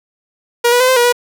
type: tone with pitch steps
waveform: sawtooth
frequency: 476.5 / 487.8 / 510 / 518 / 480.4 / 486.1 Hz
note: A#4 / B4 / C5 / C5 / B4 / B4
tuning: +38 / -21 / -44 / -17 / -48 / -28 cents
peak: -5 dBFS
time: 0.64-1.126 s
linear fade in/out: 10 ms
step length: 81 ms
effects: none